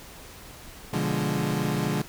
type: chord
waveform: 30% pulse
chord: B diminished seventh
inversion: none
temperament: equal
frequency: 123.47 / 146.83 / 174.61 / 207.7 Hz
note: B2 / D3 / F3 / Ab3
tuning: 0 / 0 / 0 / 0 cents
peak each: -30 / -26 / -28 / -27 dBFS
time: 0.93-2.02 s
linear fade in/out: 5 ms
effects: pink hiss -45 dBFS RMS until 2.08 s